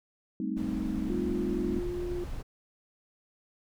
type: chord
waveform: sine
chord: A half-diminished seventh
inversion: third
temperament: equal with one note detuned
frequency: 196 / 220 / 261.6 / 312.9 Hz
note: G3 / A3 / C4 / Eb4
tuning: 0 / 0 / 0 / +10 cents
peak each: -35 / -35 / -35 / -35 dBFS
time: 0.4-1.79 s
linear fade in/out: 2 ms
type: noise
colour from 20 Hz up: brown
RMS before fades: -38 dBFS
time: 0.56-2.43 s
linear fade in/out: 20 ms
type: tone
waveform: sine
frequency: 353.5 Hz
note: F4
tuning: 21 cents sharp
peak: -32 dBFS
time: 1.1-2.24 s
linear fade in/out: 2 ms
effects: none